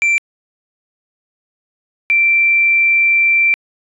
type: tone pair in turn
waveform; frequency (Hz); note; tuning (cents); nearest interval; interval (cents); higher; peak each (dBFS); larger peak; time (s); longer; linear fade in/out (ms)
triangle / sine; 2349 / 2349; D7 / D7; 0 / 0; unison; 0; neither; -9; neither; 0.02-0.18 / 2.1-3.54; second; 0
effects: resampled to 22050 Hz